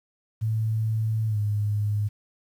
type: tone with pitch glide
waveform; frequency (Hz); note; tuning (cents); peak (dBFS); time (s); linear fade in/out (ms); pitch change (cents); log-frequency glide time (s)
sine; 110.4 to 104.26; A2 to G#2; +6 to +7; -22; 0.41-2.09; 20; -99; 1.27-1.38
effects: 9-bit